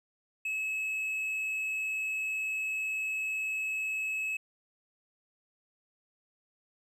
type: tone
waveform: triangle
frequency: 2582 Hz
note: E7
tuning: 37 cents flat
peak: -29 dBFS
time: 0.45-4.37 s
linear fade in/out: 5 ms
effects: none